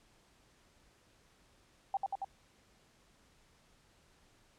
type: tone with echo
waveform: sine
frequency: 784 Hz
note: G5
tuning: in tune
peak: -29 dBFS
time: 1.94-1.97 s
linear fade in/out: 2 ms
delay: 92 ms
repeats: 3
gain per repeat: -2 dB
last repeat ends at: 2.246 s
effects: pink hiss -67 dBFS RMS until 4.58 s + low-pass 9000 Hz 12 dB/octave